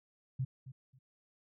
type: tone with echo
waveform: sine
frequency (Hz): 130.81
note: C3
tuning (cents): 0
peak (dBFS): -31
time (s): 0.39-0.45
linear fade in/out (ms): 10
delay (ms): 270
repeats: 2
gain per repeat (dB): -14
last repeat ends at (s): 0.99
effects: none